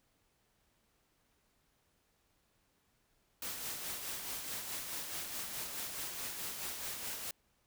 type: noise with tremolo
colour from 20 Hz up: white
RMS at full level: -40 dBFS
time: 3.42-7.31 s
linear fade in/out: 2 ms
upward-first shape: sine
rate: 4.7 Hz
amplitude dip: 40%
effects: pink hiss -75 dBFS RMS until 7.66 s